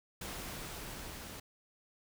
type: noise with level ramp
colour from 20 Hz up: pink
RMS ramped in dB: -42 to -47 dBFS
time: 0.21-1.4 s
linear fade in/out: 5 ms
effects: none